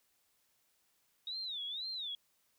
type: tone with vibrato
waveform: sine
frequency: 3729 Hz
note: A#7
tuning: in tune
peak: -38 dBFS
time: 1.27-2.15 s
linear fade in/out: 2 ms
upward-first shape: sine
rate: 2 Hz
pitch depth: 200 cents each way
effects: white hiss -75 dBFS RMS until 2.58 s